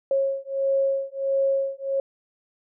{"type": "beating tone pair", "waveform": "sine", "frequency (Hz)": [544, 545.5], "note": ["C#5", "C#5"], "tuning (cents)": [-33, -28], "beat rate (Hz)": 1.5, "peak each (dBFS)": -24, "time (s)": [0.11, 2], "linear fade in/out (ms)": 2, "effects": []}